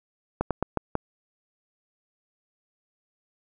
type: slowing click train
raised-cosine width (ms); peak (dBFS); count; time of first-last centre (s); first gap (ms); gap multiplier
1; -10; 5; 0.41-0.954; 97; 1.23
effects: none